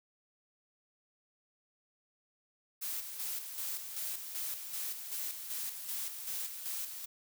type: noise with tremolo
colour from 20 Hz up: blue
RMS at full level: -38 dBFS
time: 2.81-7.06 s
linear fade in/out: 20 ms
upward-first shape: square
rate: 2.6 Hz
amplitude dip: 50%
effects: none